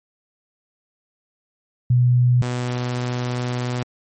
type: tone pair in turn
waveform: sine / sawtooth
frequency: 123.47 / 123.47 Hz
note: B2 / B2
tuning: 0 / 0 cents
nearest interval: unison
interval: 0 cents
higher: neither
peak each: -12 / -18 dBFS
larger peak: first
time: 1.9-2.42 / 2.42-3.83 s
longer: second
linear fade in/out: 5 ms
effects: MP3 32 kbps